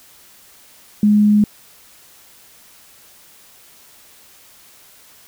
sine tone, 208.9 Hz, G#3, 10 cents sharp, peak -9 dBFS, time 1.03-1.44 s, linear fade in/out 2 ms, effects white hiss -47 dBFS RMS until 5.27 s

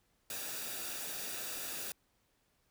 white noise with comb filter, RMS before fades -41 dBFS, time 0.3-1.92 s, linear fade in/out 2 ms, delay 0.95 ms, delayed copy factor -0.5, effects pink hiss -75 dBFS RMS until 2.7 s

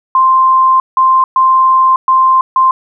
sine tone bursts at uneven times, 1046.5 Hz, C6, in tune, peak -5 dBFS, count 5, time 0.15-0.8 / 0.97-1.24 / 1.36-1.96 / 2.08-2.41 / 2.56-2.71 s, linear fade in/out 2 ms, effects none

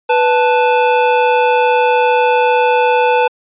square tone pair together, 493.9 / 878.8 Hz, B4 / A5, 0 / -2 cents, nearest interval minor seventh, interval 998 cents, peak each -13 dBFS, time 0.09-3.28 s, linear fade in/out 10 ms, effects resampled to 8000 Hz

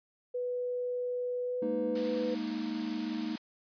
sine tone with pitch glide, 493.9 to 499.1 Hz, B4 to B4, 0 to +18 cents, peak -31 dBFS, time 0.34-2.35 s, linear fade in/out 10 ms, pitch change +18 cents, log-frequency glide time 1.44-1.62 s
triangle chord, Ab suspended second, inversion none, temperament equal, 207.7 / 233.1 / 311.1 Hz, Ab3 / Bb3 / Eb4, 0 / 0 / 0 cents, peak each -38 / -34 / -34 dBFS, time 1.62-3.36 s, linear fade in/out 5 ms
white high-pass noise, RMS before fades -43 dBFS, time 1.95-3.38 s, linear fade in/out 5 ms, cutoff 480 Hz, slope 24 dB/octave
effects resampled to 11025 Hz

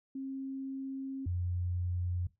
sine tone pair in turn, 268.4 / 88.97 Hz, C4 / F2, +44 / +33 cents, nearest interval octave + perfect fifth, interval 1911 cents, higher first, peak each -36 / -31 dBFS, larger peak second, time 0.15-1.26 / 1.26-2.27 s, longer first, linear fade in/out 5 ms, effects noise-tail reverb RT60 0.2 s tail -17 dB re dry

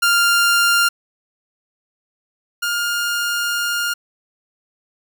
sawtooth tone pair in turn, 1396.9 / 1412.3 Hz, F6 / F6, 0 / +19 cents, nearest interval unison, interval 19 cents, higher second, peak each -9 / -15 dBFS, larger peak first, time 0.02-0.89 / 2.62-3.94 s, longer second, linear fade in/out 10 ms, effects none

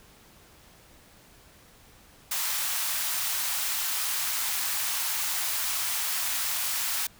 white high-pass noise, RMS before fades -29 dBFS, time 2.31-7.07 s, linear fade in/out 5 ms, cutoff 780 Hz, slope 24 dB/octave, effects pink hiss -55 dBFS RMS until 7.19 s

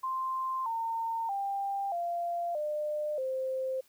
sine tone with pitch steps, 1046.5 / 911 / 793.1 / 690.4 / 601.1 / 523.2 Hz, C6 / A#5 / G5 / F5 / D5 / C5, 0 / -40 / +20 / -20 / +40 / 0 cents, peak -30 dBFS, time 0.03-3.81 s, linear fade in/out 10 ms, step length 630 ms, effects white hiss -65 dBFS RMS until 3.88 s

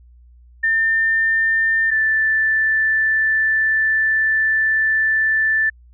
sine tone pair in turn, 1800 / 1761.9 Hz, A6 / A6, +39 / +2 cents, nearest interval unison, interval 37 cents, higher first, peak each -14 dBFS, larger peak neither, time 0.63-1.91 / 1.91-5.7 s, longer second, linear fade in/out 10 ms, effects added 60 Hz sine -44 dBFS peak until 5.93 s

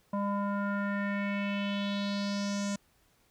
square tone with low-pass filter sweep, 201.4 Hz, G3, 47 cents sharp, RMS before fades -32 dBFS, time 0.13-2.76 s, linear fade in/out 5 ms, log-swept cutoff 900 to 7100 Hz, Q 3.7, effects pink hiss -68 dBFS RMS until 3.3 s

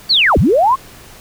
sine linear two-way sweep, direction down then up, 4654 to 44.78 to 1112 Hz, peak -8 dBFS, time 0.09-0.76 s, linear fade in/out 20 ms, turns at 0.38 s, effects pink hiss -39 dBFS RMS until 1.2 s

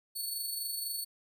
10% pulse tone with amplitude modulation, 4435 Hz, C#8, in tune, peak -26 dBFS, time 0.15-1.05 s, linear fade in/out 20 ms, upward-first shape sine, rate 24 Hz, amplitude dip 40%, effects none

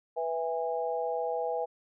sine chord, E major, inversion second, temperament equal with one note detuned, 493.9 / 659.3 / 817.8 Hz, B4 / E5 / G#5, 0 / 0 / -27 cents, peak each -32 / -34 / -34 dBFS, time 0.16-1.66 s, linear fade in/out 20 ms, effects none

